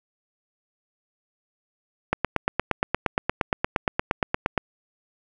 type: click train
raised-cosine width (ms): 0.5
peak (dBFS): -5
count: 22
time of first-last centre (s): 2.13-4.578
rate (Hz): 8.58
effects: none